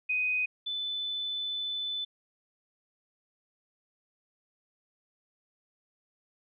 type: tone pair in turn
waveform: sine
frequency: 2500 / 3506 Hz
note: D#7 / A7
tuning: +8 / -7 cents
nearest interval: tritone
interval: 585 cents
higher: second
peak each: -26 / -31 dBFS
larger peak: first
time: 0.09-0.46 / 0.66-2.05 s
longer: second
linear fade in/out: 10 ms
effects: none